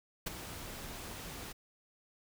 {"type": "noise with ADSR envelope", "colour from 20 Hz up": "pink", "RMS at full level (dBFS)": -33, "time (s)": [0.26, 1.53], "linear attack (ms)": 12, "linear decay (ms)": 14, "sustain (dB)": -12, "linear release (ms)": 16, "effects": []}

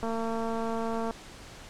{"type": "click train", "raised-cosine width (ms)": 1, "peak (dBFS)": -20, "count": 246, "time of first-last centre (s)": [0.03, 1.109], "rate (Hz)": 227, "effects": ["pink hiss -47 dBFS RMS until 1.69 s", "low-pass 8000 Hz 12 dB/octave"]}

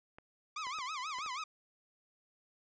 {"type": "clicks", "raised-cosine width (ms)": 0.5, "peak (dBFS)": -36, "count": 5, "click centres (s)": [0.185, 0.669, 0.787, 1.186, 1.262]}
{"type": "tone with vibrato", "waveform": "sawtooth", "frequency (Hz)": 1132, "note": "C#6", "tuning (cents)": 36, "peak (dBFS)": -34, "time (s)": [0.56, 1.44], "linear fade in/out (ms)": 5, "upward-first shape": "sine", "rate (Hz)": 6.2, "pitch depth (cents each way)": 230}
{"effects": ["resampled to 16000 Hz"]}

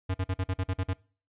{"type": "tone bursts", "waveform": "square", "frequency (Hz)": 93.5, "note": "F#2", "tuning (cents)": 19, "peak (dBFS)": -27, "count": 9, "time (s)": [0.09, 0.936], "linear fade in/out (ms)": 10, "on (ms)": 54, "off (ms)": 45, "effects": ["noise-tail reverb RT60 0.4 s tail -23 dB re dry", "resampled to 8000 Hz"]}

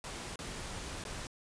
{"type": "noise with dropouts", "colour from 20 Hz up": "pink", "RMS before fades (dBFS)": -42, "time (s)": [0.04, 1.27], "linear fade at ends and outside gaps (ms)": 1, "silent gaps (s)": [[0.358, 0.39], [1.039, 1.051]], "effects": ["resampled to 22050 Hz"]}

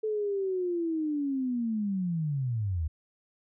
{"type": "linear sweep", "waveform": "sine", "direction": "down", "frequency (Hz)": [437.8, 73.42], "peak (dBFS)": -27, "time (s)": [0.03, 2.88], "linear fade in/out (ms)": 10, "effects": []}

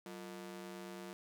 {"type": "ring-modulated tone", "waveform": "sawtooth", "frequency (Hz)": 270, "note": "C#4", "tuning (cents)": -45, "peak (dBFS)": -39, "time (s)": [0.06, 1.13], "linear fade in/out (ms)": 0, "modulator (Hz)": 80.7, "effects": []}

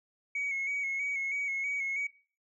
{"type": "tone with vibrato", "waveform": "sine", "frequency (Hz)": 2217, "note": "C#7", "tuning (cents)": 0, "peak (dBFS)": -29, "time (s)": [0.35, 2.07], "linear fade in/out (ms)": 5, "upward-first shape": "square", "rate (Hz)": 3.1, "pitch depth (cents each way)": 33, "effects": ["noise-tail reverb RT60 0.4 s tail -19 dB re dry", "tanh soft clip ceiling -27 dBFS"]}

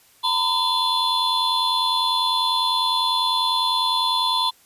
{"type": "tone cluster", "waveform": "triangle", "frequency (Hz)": [922, 1012, 3461, 4120], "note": ["A#5", "B5", "A7", "C8"], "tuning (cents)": [-19, 42, -29, -28], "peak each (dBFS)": [-24, -21, -21, -26], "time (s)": [0.23, 4.51], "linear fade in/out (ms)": 20, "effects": ["white hiss -55 dBFS RMS until 4.65 s", "resampled to 32000 Hz"]}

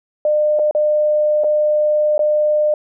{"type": "tone with dropouts", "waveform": "sine", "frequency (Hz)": 603, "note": "D5", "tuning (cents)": 46, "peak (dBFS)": -12, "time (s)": [0.25, 2.74], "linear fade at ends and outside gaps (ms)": 2, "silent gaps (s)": [[0.59, 0.594], [0.711, 0.749], [1.437, 1.443], [2.18, 2.192]], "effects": []}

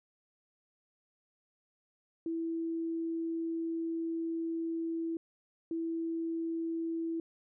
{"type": "tone pair in turn", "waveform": "sine", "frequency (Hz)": [329.6, 329.6], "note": ["E4", "E4"], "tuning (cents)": [0, 0], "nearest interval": "unison", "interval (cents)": 0, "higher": "neither", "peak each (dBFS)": [-32, -32], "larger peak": "neither", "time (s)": [[2.26, 5.17], [5.71, 7.2]], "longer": "first", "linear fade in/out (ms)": 2, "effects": []}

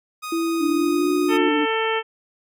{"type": "tone", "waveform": "sawtooth", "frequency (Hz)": 1244.5, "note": "D#6", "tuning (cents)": 0, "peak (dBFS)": -25, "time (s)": [0.22, 1.38], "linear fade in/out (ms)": 20}
{"type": "tone with pitch glide", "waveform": "sine", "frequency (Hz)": [331.6, 359.5], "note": ["E4", "F#4"], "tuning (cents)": [10, -50], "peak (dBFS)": -20, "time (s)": [0.32, 1.49], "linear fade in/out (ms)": 5, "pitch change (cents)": 140, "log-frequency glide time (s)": [0.69, 1.11]}
{"type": "tone with vibrato", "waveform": "sine", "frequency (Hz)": 296.5, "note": "D4", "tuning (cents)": 17, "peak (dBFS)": -20, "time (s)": [0.6, 1.66], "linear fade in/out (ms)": 20, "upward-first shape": "square", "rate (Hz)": 17, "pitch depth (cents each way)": 28}
{"type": "harmonic tone", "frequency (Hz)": 445.6, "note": "A4", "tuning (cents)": 22, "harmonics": [1, 2, 3, 4, 5, 6, 7], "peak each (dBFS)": [-23, -26, -28, -29, -30, -31, -31], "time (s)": [1.28, 2.03], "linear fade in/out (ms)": 50}
{"effects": []}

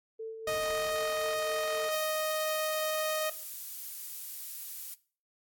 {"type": "tone with tremolo", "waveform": "sine", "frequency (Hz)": 445.4, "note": "A4", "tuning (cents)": 21, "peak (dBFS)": -35, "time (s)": [0.19, 1.89], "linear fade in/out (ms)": 10, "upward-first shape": "sine", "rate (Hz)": 3.9, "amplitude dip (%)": 45}
{"type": "tone", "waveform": "sawtooth", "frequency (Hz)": 622.3, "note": "D#5", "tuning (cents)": 0, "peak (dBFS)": -26, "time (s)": [0.47, 3.3], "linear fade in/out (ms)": 5}
{"type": "noise with exponential decay", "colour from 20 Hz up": "pink", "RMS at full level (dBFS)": -45, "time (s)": [0.47, 3.05], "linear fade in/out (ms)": 5, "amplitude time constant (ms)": 560}
{"type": "noise", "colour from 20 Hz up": "violet", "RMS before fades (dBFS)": -40, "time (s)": [1.92, 4.94], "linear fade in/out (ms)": 0}
{"effects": ["noise-tail reverb RT60 0.4 s tail -19 dB re dry", "AAC 64 kbps"]}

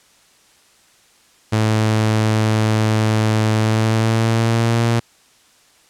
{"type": "tone with pitch glide", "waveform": "sawtooth", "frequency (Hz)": [109.1, 116.26], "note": ["A2", "A#2"], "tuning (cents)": [-14, -4], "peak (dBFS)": -10, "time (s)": [1.52, 5], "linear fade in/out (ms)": 10, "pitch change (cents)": 110, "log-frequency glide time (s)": [3.55, 4.83], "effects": ["white hiss -53 dBFS RMS until 5.89 s", "low-pass 9000 Hz 12 dB/octave"]}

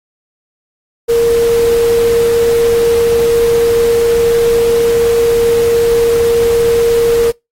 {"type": "tone in noise", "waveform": "sine", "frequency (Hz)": 466.2, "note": "A#4", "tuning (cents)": 0, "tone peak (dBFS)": -7, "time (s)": [1.08, 7.32], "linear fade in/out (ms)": 20, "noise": "pink", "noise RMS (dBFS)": -24, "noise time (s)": [1.08, 7.32], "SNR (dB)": 14, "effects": ["noise-tail reverb RT60 0.2 s tail -25 dB re dry", "AAC 48 kbps"]}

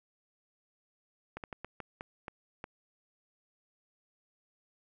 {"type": "slowing click train", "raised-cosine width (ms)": 0.5, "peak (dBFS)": -25, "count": 8, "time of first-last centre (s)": [1.37, 2.641], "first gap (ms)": 68, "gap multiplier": 1.32, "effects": []}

